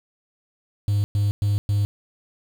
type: tone bursts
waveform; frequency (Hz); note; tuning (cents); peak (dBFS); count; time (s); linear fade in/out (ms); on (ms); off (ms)
triangle; 102.3; G#2; -26; -15; 4; 0.88-1.85; 0; 160; 110
effects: tanh soft clip ceiling -12 dBFS + 7-bit